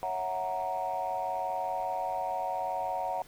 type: chord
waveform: sine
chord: F# dominant seventh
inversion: second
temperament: equal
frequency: 554.4 / 659.3 / 740 / 932.3 Hz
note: C#5 / E5 / F#5 / A#5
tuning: 0 / 0 / 0 / 0 cents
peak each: -38 / -37 / -32 / -34 dBFS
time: 0.03-3.22 s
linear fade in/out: 0 ms
effects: tanh soft clip ceiling -23 dBFS + pink hiss -56 dBFS RMS until 3.27 s